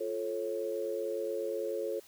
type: chord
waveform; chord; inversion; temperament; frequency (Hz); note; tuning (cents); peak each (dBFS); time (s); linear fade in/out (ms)
sine; F augmented; none; just; 349.2 / 436.5 / 545.7; F4 / A4 / C#5; 0 / -14 / -27; -39 / -35 / -36; 0-2; 10
effects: white hiss -58 dBFS RMS until 2.07 s